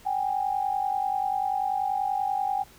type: tone pair together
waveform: sine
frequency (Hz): 766.7 / 817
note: G5 / G#5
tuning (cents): -39 / -29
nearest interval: minor second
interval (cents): 110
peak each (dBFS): -27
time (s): 0.05-2.64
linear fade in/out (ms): 20
effects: pink hiss -53 dBFS RMS until 2.78 s